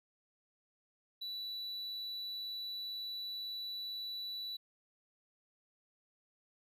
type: tone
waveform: triangle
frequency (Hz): 3951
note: B7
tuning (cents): 0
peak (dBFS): -38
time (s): 1.21-4.57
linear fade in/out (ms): 10
effects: none